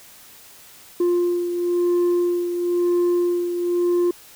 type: beating tone pair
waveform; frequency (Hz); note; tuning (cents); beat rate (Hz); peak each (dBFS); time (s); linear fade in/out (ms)
sine; 350.7 / 351.69; F4 / F4; +7 / +12; 0.99; -16 / -23; 1-4.11; 5
effects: tanh soft clip ceiling -15 dBFS + white hiss -46 dBFS RMS until 4.35 s